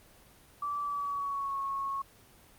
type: tone with pitch glide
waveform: sine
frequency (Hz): 1160 to 1098.1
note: D6 to C#6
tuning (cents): -22 to -17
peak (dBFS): -31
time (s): 0.62-2.02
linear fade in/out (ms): 5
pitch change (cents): -95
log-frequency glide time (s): 0.82-1.58
effects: pink hiss -58 dBFS RMS until 2.58 s + Opus 24 kbps